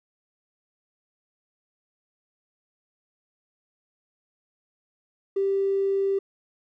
triangle tone, 392 Hz, G4, in tune, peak -17 dBFS, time 5.36-6.19 s, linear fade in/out 10 ms, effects tanh soft clip ceiling -19 dBFS

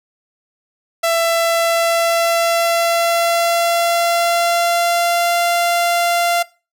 sawtooth tone with pitch glide, 668 to 691.2 Hz, E5 to F5, +23 to -18 cents, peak -10 dBFS, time 1.03-6.43 s, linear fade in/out 10 ms, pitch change +59 cents, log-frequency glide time 1.19-5.39 s, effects noise-tail reverb RT60 0.3 s tail -20 dB re dry

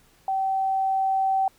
sine tone with level ramp, 770 Hz, G5, 31 cents flat, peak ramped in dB -22 to -19 dBFS, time 0.28-1.48 s, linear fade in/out 2 ms, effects pink hiss -59 dBFS RMS until 1.58 s

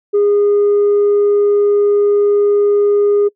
sine tone, 409.6 Hz, G#4, 24 cents flat, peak -7 dBFS, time 0.13-3.29 s, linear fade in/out 20 ms, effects noise-tail reverb RT60 0.1 s tail -25 dB re dry + tanh soft clip ceiling -7 dBFS

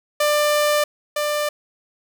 sawtooth tone pair in turn, 594 / 594 Hz, D5 / D5, +20 / +20 cents, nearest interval unison, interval 0 cents, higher neither, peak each -12 / -16 dBFS, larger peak first, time 0.2-0.84 / 1.16-1.49 s, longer first, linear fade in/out 5 ms, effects none

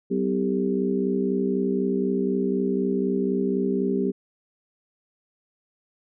harmonic tone with a mistuned harmonic, 64 Hz, C2, 38 cents flat, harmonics 3 / 4 / 5 / 6 / 7, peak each -26 / -26 / -35 / -25 / -37 dBFS, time 0.1-4.12 s, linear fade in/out 20 ms, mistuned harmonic 6, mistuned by +55 cents, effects none

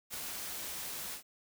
white noise with ADSR envelope, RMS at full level -39 dBFS, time 0.1-1.23 s, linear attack 40 ms, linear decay 9 ms, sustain -2 dB, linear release 100 ms, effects none

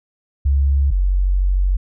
sine tone pair in turn, 69.3 / 46.5 Hz, C#2 / F#1, 0 / +9 cents, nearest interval perfect fifth, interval 691 cents, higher first, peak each -12 / -13 dBFS, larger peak first, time 0.45-0.91 / 0.91-1.77 s, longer second, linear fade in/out 10 ms, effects none

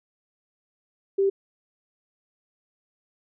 sine tone, 392 Hz, G4, in tune, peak -18 dBFS, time 1.18-1.3 s, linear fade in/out 10 ms, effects none

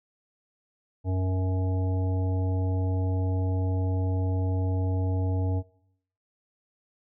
harmonic tone, 93.1 Hz, F#2, 11 cents sharp, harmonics 1 / 3 / 5 / 7 / 9, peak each -24 / -34 / -38 / -41 / -43 dBFS, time 1.04-5.63 s, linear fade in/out 50 ms, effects noise-tail reverb RT60 0.7 s tail -21 dB re dry

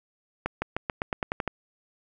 accelerating click train, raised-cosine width 0.5 ms, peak -12 dBFS, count 10, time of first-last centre 0.46-1.477 s, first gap 160 ms, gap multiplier 0.91, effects none

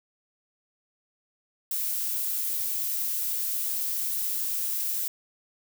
violet noise, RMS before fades -29 dBFS, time 1.71-5.08 s, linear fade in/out 2 ms, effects none

